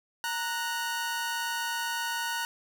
sawtooth tone pair together, 927.9 / 1473 Hz, A#5 / F#6, -8 / -8 cents, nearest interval minor sixth, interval 800 cents, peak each -29 / -29 dBFS, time 0.24-2.45 s, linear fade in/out 0 ms, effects none

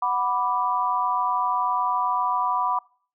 sine chord, B minor, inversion second, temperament equal, 740 / 987.8 / 1174.7 Hz, F#5 / B5 / D6, 0 / 0 / 0 cents, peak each -28 / -23 / -26 dBFS, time 0.02-2.79 s, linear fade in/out 5 ms, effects noise-tail reverb RT60 0.5 s tail -25 dB re dry

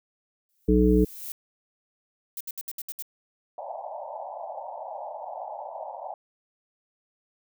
violet noise with exponential growth, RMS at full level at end -34 dBFS, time 0.49-1.32 s, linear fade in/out 1 ms, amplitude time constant 180 ms
harmonic tone, 61.6 Hz, B1, 4 cents flat, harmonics 1 / 3 / 5 / 7, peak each -22 / -22 / -22 / -22 dBFS, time 0.68-1.05 s, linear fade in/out 10 ms
violet noise bursts, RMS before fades -34 dBFS, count 7, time 2.37-3.024 s, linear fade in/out 2 ms, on 36 ms, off 67 ms
pink band-pass noise, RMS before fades -37 dBFS, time 3.58-6.14 s, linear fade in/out 2 ms, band 570 to 930 Hz, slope 96 dB/octave
effects none

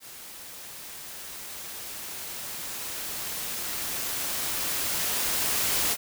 white noise with level ramp, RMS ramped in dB -44 to -25 dBFS, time 0-5.97 s, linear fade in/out 50 ms, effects none

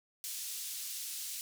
white band-pass noise, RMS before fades -41 dBFS, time 0.24-1.41 s, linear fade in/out 0 ms, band 3800 to 13000 Hz, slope 12 dB/octave, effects none

